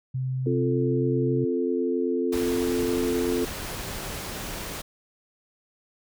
sine tone with pitch glide, 129.8 to 130.93 Hz, C3 to C3, -13 to +2 cents, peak -25 dBFS, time 0.14-1.45 s, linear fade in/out 10 ms, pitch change +15 cents, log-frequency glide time 0.37-1.29 s
sine chord, F major, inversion second, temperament equal, 261.6 / 349.2 / 440 Hz, C4 / F4 / A4, 0 / 0 / 0 cents, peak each -27 dBFS, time 0.46-3.45 s, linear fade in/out 5 ms
pink noise, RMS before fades -34 dBFS, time 2.32-4.82 s, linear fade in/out 10 ms
effects none

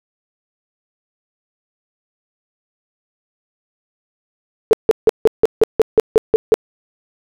sine tone bursts, 441.2 Hz, A4, 5 cents sharp, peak -5 dBFS, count 11, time 4.71-6.541 s, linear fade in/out 0 ms, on 21 ms, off 160 ms, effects none

